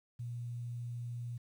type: tone with quantisation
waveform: sine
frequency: 119.8 Hz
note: A#2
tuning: 48 cents sharp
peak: -38 dBFS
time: 0.19-1.38 s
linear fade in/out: 10 ms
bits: 11
effects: none